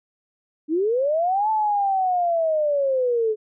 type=linear two-way sweep; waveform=sine; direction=up then down; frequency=293.1 to 880 to 422.8 Hz; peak=-18 dBFS; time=0.68-3.36 s; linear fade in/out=50 ms; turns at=1.5 s; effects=none